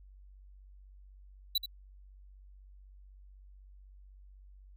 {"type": "tone with echo", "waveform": "square", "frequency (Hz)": 3951, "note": "B7", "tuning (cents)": 0, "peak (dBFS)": -27, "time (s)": [1.55, 1.58], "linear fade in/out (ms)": 5, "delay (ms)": 80, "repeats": 1, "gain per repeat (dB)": -10, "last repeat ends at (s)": 1.66, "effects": ["added 48 Hz sine -52 dBFS peak until 4.76 s"]}